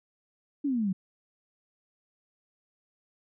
sine exponential sweep, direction down, 297.4 to 180 Hz, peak -25 dBFS, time 0.64-0.93 s, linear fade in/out 10 ms, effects none

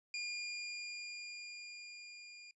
25% pulse tone with level ramp, 2415 Hz, D7, 48 cents sharp, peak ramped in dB -34 to -48 dBFS, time 0.14-2.51 s, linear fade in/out 2 ms, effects noise-tail reverb RT60 0.1 s tail -23 dB re dry + resampled to 24000 Hz

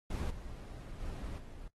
brown noise with level steps, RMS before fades -35 / -45 / -41 / -48 dBFS, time 0.1-1.68 s, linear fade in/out 5 ms, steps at 0.3 / 1 / 1.38 s, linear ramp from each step 5 ms, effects noise-tail reverb RT60 0.1 s tail -21 dB re dry + AAC 32 kbps

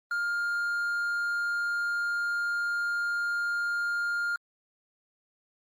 triangle tone, 1407 Hz, F6, 12 cents sharp, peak -25 dBFS, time 0.11-4.36 s, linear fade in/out 2 ms, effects Opus 24 kbps

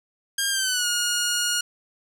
10% pulse tone with pitch glide, 1610 to 1434.3 Hz, G6 to F6, +46 to +46 cents, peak -13 dBFS, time 0.38-1.61 s, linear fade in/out 5 ms, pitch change -200 cents, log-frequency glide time 0.5-0.87 s, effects none

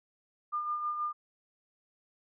sine tone with tremolo, 1206 Hz, D6, 46 cents sharp, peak -29 dBFS, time 0.52-1.13 s, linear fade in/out 20 ms, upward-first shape sine, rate 6.3 Hz, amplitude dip 45%, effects none

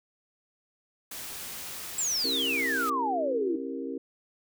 white noise, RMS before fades -39 dBFS, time 1.11-2.9 s, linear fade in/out 5 ms
sine exponential sweep, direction down, 7800 to 312.2 Hz, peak -26 dBFS, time 1.98-3.56 s, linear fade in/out 5 ms
sine chord, C# diminished seventh, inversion none, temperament equal with one note detuned, 270.1 / 329.6 / 392 / 466.2 Hz, C#4 / E4 / G4 / Bb4, -45 / 0 / 0 / 0 cents, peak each -35 / -39 / -39 / -38 dBFS, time 2.24-3.98 s, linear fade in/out 5 ms
effects none

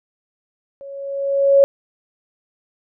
sine tone with level ramp, 554.4 Hz, C#5, in tune, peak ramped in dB -33 to -6 dBFS, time 0.81-1.64 s, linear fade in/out 0 ms, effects none

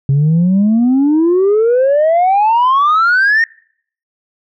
sine exponential sweep, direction up, 134.4 to 1864.7 Hz, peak -6 dBFS, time 0.09-3.44 s, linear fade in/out 2 ms, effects noise-tail reverb RT60 0.6 s tail -26 dB re dry + tanh soft clip ceiling -6 dBFS

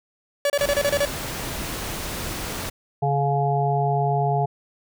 45% pulse tone bursts, 572 Hz, D5, 46 cents flat, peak -18 dBFS, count 8, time 0.45-1.052 s, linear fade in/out 2 ms, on 49 ms, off 30 ms
pink noise, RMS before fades -30 dBFS, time 0.58-2.7 s, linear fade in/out 10 ms
harmonic tone, 140.7 Hz, C#3, 26 cents sharp, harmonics 1 / 3 / 5 / 6, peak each -22 / -27 / -23 / -27 dBFS, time 3.02-4.46 s, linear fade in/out 10 ms
effects none

